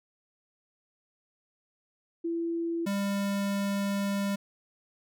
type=tone pair in turn; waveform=sine / square; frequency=335.4 / 199.58 Hz; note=E4 / G3; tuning=+30 / +31 cents; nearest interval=major sixth; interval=899 cents; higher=first; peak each=-28 dBFS; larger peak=neither; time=2.24-2.86 / 2.86-4.36 s; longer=second; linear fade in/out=10 ms; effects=none